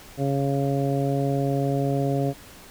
harmonic tone, 138.59 Hz, C#3, in tune, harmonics 1 / 2 / 3 / 4 / 5, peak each -24 / -27 / -29 / -30 / -31 dBFS, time 0.17-2.34 s, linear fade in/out 50 ms, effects pink hiss -46 dBFS RMS until 2.7 s

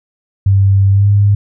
sine tone with pitch glide, 98 to 101.57 Hz, G2 to G#2, 0 to -38 cents, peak -6 dBFS, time 0.46-1.35 s, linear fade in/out 5 ms, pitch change +62 cents, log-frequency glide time 0.91-1.08 s, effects none

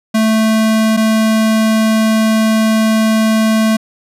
square tone pair in turn, 220 / 220 Hz, A3 / A3, 0 / 0 cents, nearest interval unison, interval 0 cents, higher neither, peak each -10 dBFS, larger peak neither, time 0.14-0.97 / 0.97-3.77 s, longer second, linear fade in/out 10 ms, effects resampled to 32000 Hz

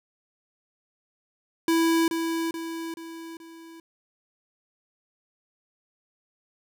square tone with echo, 329.6 Hz, E4, in tune, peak -20 dBFS, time 1.68-2.08 s, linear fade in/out 2 ms, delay 430 ms, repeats 4, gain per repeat -6 dB, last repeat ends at 3.8 s, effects none

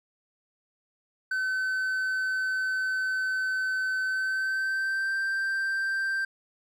triangle tone with pitch glide, 1524 to 1570.5 Hz, G6 to G6, -49 to +3 cents, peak -24 dBFS, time 1.31-6.25 s, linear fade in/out 5 ms, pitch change +52 cents, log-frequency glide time 4.04-5.16 s, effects none

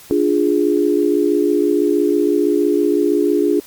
sine chord, D diminished, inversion none, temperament equal, 293.7 / 349.2 / 415.3 Hz, D4 / F4 / Ab4, 0 / 0 / 0 cents, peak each -17 dBFS, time 0.11-3.6 s, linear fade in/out 0 ms, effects white hiss -42 dBFS RMS until 3.66 s + Opus 48 kbps

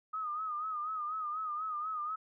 sine tone with vibrato, 1244.5 Hz, D#6, in tune, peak -34 dBFS, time 0.13-2.16 s, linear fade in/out 10 ms, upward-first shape sine, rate 4.1 Hz, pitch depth 72 cents each way, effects none

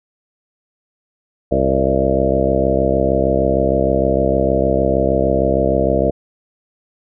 harmonic tone with a mistuned harmonic, 66.5 Hz, C2, 29 cents sharp, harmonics 1 / 2 / 3 / 4 / 5 / 6 / 7 / 8 / 9 / 10, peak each -22 / -24 / -23 / -24 / -22 / -24 / -20 / -24 / -19 / -22 dBFS, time 1.51-6.11 s, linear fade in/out 10 ms, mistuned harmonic 8, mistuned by +28 cents, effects none

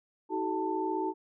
sine tone cluster, 318.5 / 377.6 / 432 / 888 Hz, D#4 / F#4 / A4 / A5, +41 / +35 / -32 / +16 cents, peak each -34 / -33 / -39 / -33 dBFS, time 0.29-1.14 s, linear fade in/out 50 ms, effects none

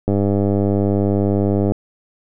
click train, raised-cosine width 2 ms, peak -5 dBFS, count 165, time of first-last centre 0.08-1.72 s, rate 100 Hz, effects none

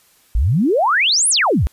sine exponential two-way sweep, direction up then down, 47.5 to 11050 to 51.6 Hz, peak -12 dBFS, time 0.35-1.67 s, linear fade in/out 0 ms, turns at 1.29 s, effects white hiss -54 dBFS RMS until 1.72 s + resampled to 32000 Hz

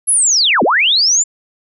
sine linear two-way sweep, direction down then up, 11175 to 189.8 to 7310 Hz, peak -9 dBFS, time 0.07-1.24 s, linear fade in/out 20 ms, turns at 0.63 s, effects none

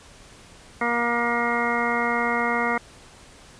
harmonic tone, 237 Hz, A#3, 29 cents sharp, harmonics 1 / 2 / 3 / 4 / 5 / 6 / 8 / 9, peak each -29 / -29 / -29 / -29 / -29 / -29 / -29 / -29 dBFS, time 0.81-2.78 s, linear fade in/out 5 ms, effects pink hiss -48 dBFS RMS until 3.59 s + resampled to 22050 Hz

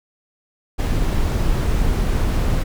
brown noise, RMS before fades -18 dBFS, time 0.78-2.64 s, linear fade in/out 20 ms, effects none

